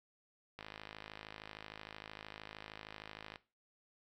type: click train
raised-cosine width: 0.3 ms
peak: -30 dBFS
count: 148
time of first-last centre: 0.59-3.358 s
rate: 53.1 Hz
effects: noise-tail reverb RT60 0.3 s tail -17 dB re dry